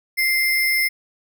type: tone with sample-and-hold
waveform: sine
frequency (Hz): 2093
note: C7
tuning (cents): 0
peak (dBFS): -16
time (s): 0.17-0.89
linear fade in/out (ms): 20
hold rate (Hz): 7350
effects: none